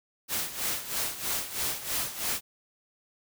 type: noise with tremolo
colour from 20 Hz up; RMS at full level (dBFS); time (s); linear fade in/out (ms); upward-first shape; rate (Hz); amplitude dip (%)
white; -29; 0.28-2.41; 50; sine; 3.1; 75
effects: none